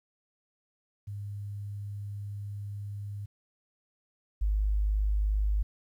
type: tone pair in turn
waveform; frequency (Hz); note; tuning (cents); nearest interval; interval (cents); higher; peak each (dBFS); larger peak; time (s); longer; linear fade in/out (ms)
sine; 101.7 / 51.37; G#2 / G#1; -36 / -18; octave; 1182; first; -35 / -24; second; 1.07-3.26 / 4.41-5.63; first; 10
effects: 11-bit